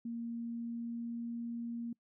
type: tone with pitch glide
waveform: sine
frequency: 233.1 to 234.5 Hz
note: A#3 to A#3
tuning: 0 to +11 cents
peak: -37 dBFS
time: 0.05-1.93 s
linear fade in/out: 5 ms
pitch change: +11 cents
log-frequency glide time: 0.17-1.39 s
effects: noise-tail reverb RT60 0.1 s tail -25 dB re dry